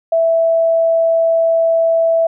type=tone; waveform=sine; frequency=659.3 Hz; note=E5; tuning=in tune; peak=-10 dBFS; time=0.12-2.27 s; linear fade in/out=5 ms; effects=none